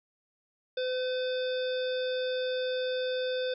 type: harmonic tone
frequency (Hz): 509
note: C5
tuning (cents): -48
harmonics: 1 / 3 / 5 / 7 / 9 / 10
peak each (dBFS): -29 / -40 / -47 / -39 / -48 / -50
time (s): 0.77-3.54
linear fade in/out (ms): 5
effects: none